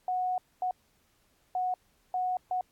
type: tone bursts at uneven times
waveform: sine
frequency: 734 Hz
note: F#5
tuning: 14 cents flat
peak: -27 dBFS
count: 5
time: 0.08-0.38 / 0.62-0.71 / 1.55-1.74 / 2.14-2.37 / 2.51-2.61 s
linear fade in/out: 2 ms
effects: pink hiss -69 dBFS RMS until 2.71 s + AAC 64 kbps